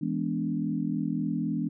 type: chord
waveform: sine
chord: E dominant seventh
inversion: none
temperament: equal with one note detuned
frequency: 164.81 / 207.7 / 246.9 / 290.8 Hz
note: E3 / G#3 / B3 / D4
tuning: 0 / 0 / 0 / -17 cents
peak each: -32 dBFS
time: 0.01-1.69 s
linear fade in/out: 10 ms
effects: none